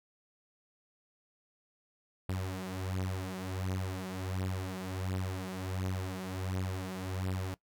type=beating tone pair; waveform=sawtooth; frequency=92.8 / 94.2 Hz; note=F#2 / F#2; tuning=+6 / +32 cents; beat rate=1.4 Hz; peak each=-34 / -33 dBFS; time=2.29-7.54 s; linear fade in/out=0 ms; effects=noise-tail reverb RT60 0.1 s tail -20 dB re dry